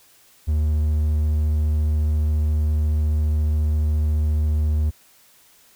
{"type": "tone", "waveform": "triangle", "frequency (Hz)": 76.2, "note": "D#2", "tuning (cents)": -36, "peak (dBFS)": -15, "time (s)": [0.47, 4.91], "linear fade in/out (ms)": 20, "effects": ["white hiss -54 dBFS RMS until 5.75 s"]}